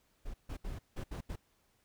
brown noise bursts at uneven times, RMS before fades -40 dBFS, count 6, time 0.25-0.34 / 0.49-0.57 / 0.64-0.79 / 0.96-1.04 / 1.11-1.21 / 1.29-1.36 s, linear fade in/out 10 ms, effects pink hiss -73 dBFS RMS until 1.84 s

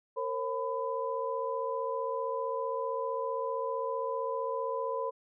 sine tone cluster, 460.6 / 536 / 1003 Hz, A#4 / C5 / B5, -21 / +42 / +26 cents, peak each -35 / -35 / -35 dBFS, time 0.16-5.11 s, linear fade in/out 20 ms, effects none

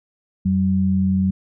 sine tone pair together, 88.79 / 190 Hz, F2 / F#3, +29 / +46 cents, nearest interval octave + minor second, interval 1317 cents, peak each -22 / -16 dBFS, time 0.45-1.31 s, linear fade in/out 10 ms, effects none

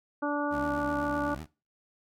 harmonic tone, 291.1 Hz, D4, 15 cents flat, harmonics 1 / 2 / 3 / 4 / 5, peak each -30 / -33 / -35 / -36 / -37 dBFS, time 0.22-1.35 s, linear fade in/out 10 ms
15% pulse tone with vibrato, 71.6 Hz, D2, 43 cents flat, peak -32 dBFS, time 0.5-1.47 s, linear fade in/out 50 ms, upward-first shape triangle, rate 7.9 Hz, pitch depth 260 cents each way
effects noise-tail reverb RT60 0.3 s tail -20 dB re dry

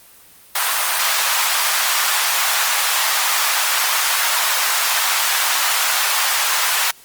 pink high-pass noise, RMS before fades -18 dBFS, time 0.55-6.91 s, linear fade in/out 5 ms, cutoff 850 Hz, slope 24 dB/octave, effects white hiss -46 dBFS RMS until 7.04 s + Opus 32 kbps

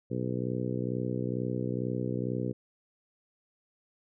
harmonic tone, 62.2 Hz, B1, 13 cents sharp, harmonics 2 / 3 / 4 / 5 / 6 / 7 / 8, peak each -34 / -36 / -37 / -38 / -39 / -39 / -40 dBFS, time 0.1-2.53 s, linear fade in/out 20 ms, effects none

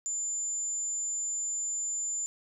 sine tone, 7120 Hz, A8, 20 cents sharp, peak -30 dBFS, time 0.06-2.26 s, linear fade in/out 0 ms, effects none

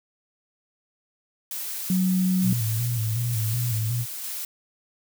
blue noise with tremolo, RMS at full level -32 dBFS, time 1.51-4.45 s, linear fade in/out 2 ms, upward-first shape square, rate 1.1 Hz, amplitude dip 25%
sine tone, 185 Hz, F#3, in tune, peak -19 dBFS, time 1.9-2.53 s, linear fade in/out 2 ms
sine tone with vibrato, 115 Hz, A#2, 23 cents flat, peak -23 dBFS, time 2.42-4.06 s, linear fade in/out 50 ms, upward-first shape square, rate 2.7 Hz, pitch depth 76 cents each way
effects none

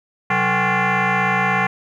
sine tone with frequency modulation, 499.3 Hz, B4, 19 cents sharp, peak -14 dBFS, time 0.3-1.67 s, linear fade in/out 5 ms, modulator 314 Hz, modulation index 5.8, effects tanh soft clip ceiling -11 dBFS + 9-bit

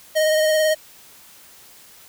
square tone with vibrato, 622.3 Hz, D#5, in tune, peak -16 dBFS, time 0.15-0.75 s, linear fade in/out 20 ms, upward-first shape sine, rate 18 Hz, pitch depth 20 cents each way, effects white hiss -47 dBFS RMS until 2.08 s

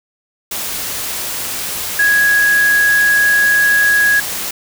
sine tone in noise, 1661.2 Hz, G#6, in tune, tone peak -9 dBFS, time 1.99-4.2 s, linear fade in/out 5 ms, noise white, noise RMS -22 dBFS, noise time 0.51-4.51 s, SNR +10 dB, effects none

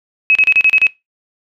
sine tone bursts, 2559 Hz, D#7, 48 cents sharp, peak -7 dBFS, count 7, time 0.3-0.868 s, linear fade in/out 0 ms, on 52 ms, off 34 ms, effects noise-tail reverb RT60 0.2 s tail -21 dB re dry

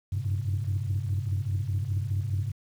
sine tone cluster, 93 / 97.9 / 111.9 / 133.5 Hz, F#2 / G2 / A2 / C3, +9 / -2 / +30 / +35 cents, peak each -32 / -27 / -35 / -33 dBFS, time 0.12-2.52 s, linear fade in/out 10 ms, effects tanh soft clip ceiling -20 dBFS + 9-bit

